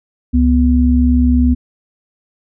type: tone pair together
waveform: sine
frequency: 69.28 / 246.9 Hz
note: C#2 / B3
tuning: 0 / 0 cents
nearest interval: octave + minor seventh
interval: 2200 cents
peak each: -11 dBFS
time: 0.33-1.55 s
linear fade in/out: 20 ms
effects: none